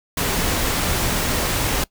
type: noise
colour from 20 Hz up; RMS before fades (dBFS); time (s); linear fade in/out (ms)
pink; -21; 0.17-1.84; 5
effects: noise-tail reverb RT60 0.1 s tail -21 dB re dry